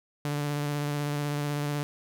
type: tone with vibrato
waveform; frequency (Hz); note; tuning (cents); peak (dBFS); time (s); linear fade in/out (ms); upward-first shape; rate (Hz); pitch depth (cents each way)
sawtooth; 146; D3; -10; -24; 0.25-1.83; 0; square; 16; 14
effects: none